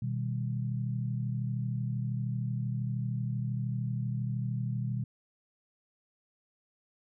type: tone cluster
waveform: sine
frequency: 123.1 / 156 / 197.4 Hz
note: B2 / D#3 / G3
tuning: -5 / +5 / +12 cents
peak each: -31 / -38 / -38 dBFS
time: 0.02-5.04 s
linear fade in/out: 5 ms
effects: none